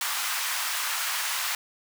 pink high-pass noise, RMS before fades -29 dBFS, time 0.01-1.55 s, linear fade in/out 2 ms, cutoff 980 Hz, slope 24 dB/octave, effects none

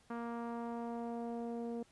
sawtooth tone with low-pass filter sweep, 234.4 Hz, A#3, 10 cents sharp, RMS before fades -41 dBFS, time 0.1-1.83 s, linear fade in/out 5 ms, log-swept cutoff 1300 to 520 Hz, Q 1.8, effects pink hiss -68 dBFS RMS until 1.91 s + resampled to 24000 Hz

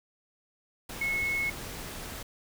sine tone in noise, 2186 Hz, C#7, 25 cents flat, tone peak -27 dBFS, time 1.01-1.5 s, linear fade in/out 5 ms, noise pink, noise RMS -40 dBFS, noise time 0.89-2.23 s, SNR +10 dB, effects none

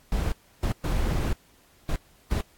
brown noise bursts at uneven times, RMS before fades -25 dBFS, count 5, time 0.12-0.32 / 0.63-0.72 / 0.84-1.33 / 1.89-1.96 / 2.31-2.41 s, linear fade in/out 2 ms, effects pink hiss -59 dBFS RMS until 2.57 s + AAC 64 kbps

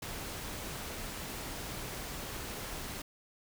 pink noise, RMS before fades -41 dBFS, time 0.02-3.02 s, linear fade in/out 5 ms, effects none

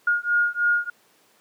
sine beating tone pair, 1426 / 1429.2 Hz, F6 / F6, +36 / +40 cents, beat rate 3.2 Hz, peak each -22 dBFS, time 0.07-0.9 s, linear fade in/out 5 ms, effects pink hiss -59 dBFS RMS until 1.4 s + high-pass 300 Hz 12 dB/octave

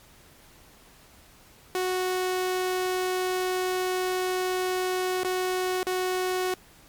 sawtooth tone with dropouts, 368.6 Hz, F#4, 7 cents flat, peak -21 dBFS, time 1.75-6.54 s, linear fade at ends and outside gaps 1 ms, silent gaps 5.234-5.247 / 5.831-5.868 s, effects pink hiss -54 dBFS RMS until 6.88 s + MP3 96 kbps

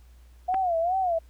sine tone with vibrato, 709 Hz, F5, 26 cents sharp, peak -22 dBFS, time 0.48-1.19 s, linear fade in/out 10 ms, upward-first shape sine, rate 2.5 Hz, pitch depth 140 cents each way
clicks, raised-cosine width 0.5 ms, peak -21 dBFS, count 2, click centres 0.542 / 0.545 s
effects added 60 Hz sine -49 dBFS peak until 1.29 s + pink hiss -64 dBFS RMS until 1.29 s

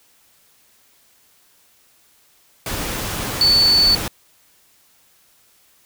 sine tone in noise, 4480 Hz, C#8, 18 cents sharp, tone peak -11 dBFS, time 3.41-3.95 s, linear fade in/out 2 ms, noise pink, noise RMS -25 dBFS, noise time 2.66-4.08 s, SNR +11 dB, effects white hiss -56 dBFS RMS until 5.85 s

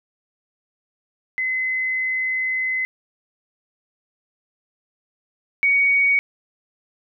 sine tone pair in turn, 2040 / 2243 Hz, C7 / C#7, -44 / +20 cents, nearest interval major second, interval 164 cents, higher second, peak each -20 / -14 dBFS, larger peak second, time 1.38-2.85 / 5.63-6.19 s, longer first, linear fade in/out 0 ms, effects none

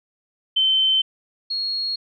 sine tone pair in turn, 3083 / 4301 Hz, G7 / C8, -29 / +47 cents, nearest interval tritone, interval 576 cents, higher second, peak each -15 / -22 dBFS, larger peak first, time 0.56-1.02 / 1.5-1.96 s, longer neither, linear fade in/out 10 ms, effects none

